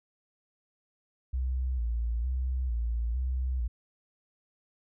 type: tone with vibrato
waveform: sine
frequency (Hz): 60.7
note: B1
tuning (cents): -29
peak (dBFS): -27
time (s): 1.33-3.68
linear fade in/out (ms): 10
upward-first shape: square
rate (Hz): 1.1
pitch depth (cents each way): 87
effects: none